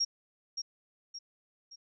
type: tone with echo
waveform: sine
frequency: 5588 Hz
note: F8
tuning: in tune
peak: -26 dBFS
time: 0-0.05 s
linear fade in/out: 10 ms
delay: 570 ms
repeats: 3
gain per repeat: -7 dB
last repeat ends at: 1.76 s
effects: none